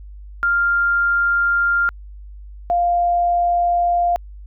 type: tone pair in turn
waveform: sine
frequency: 1396.9 / 698.5 Hz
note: F6 / F5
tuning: 0 / 0 cents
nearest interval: octave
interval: 1200 cents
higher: first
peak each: -14 dBFS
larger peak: neither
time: 0.43-1.89 / 2.7-4.16 s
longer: neither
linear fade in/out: 0 ms
effects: added 50 Hz sine -34 dBFS peak until 4.46 s